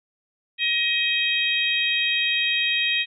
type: harmonic tone with a mistuned harmonic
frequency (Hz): 630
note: D#5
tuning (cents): +21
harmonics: 3 / 4 / 5 / 6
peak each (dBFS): -28 / -23 / -25 / -27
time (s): 0.58-3.06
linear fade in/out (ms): 50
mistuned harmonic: 5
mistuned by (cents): +32
effects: none